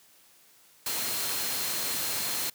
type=tone in noise; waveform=sine; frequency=4186 Hz; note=C8; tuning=in tune; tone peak=-39 dBFS; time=0.86-2.5 s; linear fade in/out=5 ms; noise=white; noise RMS=-31 dBFS; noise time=0.86-2.5 s; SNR=-11 dB; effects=white hiss -59 dBFS RMS until 2.54 s + high-pass 100 Hz 12 dB/octave